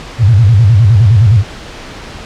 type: tone with vibrato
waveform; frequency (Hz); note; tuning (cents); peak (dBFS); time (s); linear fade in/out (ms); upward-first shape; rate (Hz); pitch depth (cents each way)
sine; 107.4; A2; -41; -3; 0.18-1.44; 50; square; 9.7; 170
effects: pink hiss -28 dBFS RMS until 2.25 s + low-pass 5000 Hz 12 dB/octave